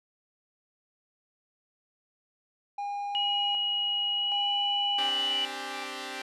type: tone with tremolo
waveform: triangle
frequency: 811 Hz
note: G#5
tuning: 41 cents flat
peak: -29 dBFS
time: 2.78-5.84 s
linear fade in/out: 5 ms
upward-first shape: square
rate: 0.65 Hz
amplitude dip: 65%
type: tone with pitch glide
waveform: sine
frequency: 2900 to 2954 Hz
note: F#7 to F#7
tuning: -35 to -3 cents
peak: -26 dBFS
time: 3.15-5.45 s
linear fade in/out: 0 ms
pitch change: +32 cents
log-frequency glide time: 4.14-4.51 s
type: chord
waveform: 5% pulse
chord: C suspended second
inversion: none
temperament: equal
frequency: 261.6 / 293.7 / 392 Hz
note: C4 / D4 / G4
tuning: 0 / 0 / 0 cents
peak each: -29 / -30 / -27 dBFS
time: 4.98-6.22 s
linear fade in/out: 5 ms
effects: low-pass 8000 Hz 12 dB/octave